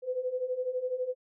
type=beating tone pair; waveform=sine; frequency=497.5 / 509.5 Hz; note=B4 / C5; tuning=+13 / -46 cents; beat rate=12 Hz; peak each=-35 / -31 dBFS; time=0.02-1.15 s; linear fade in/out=50 ms; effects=none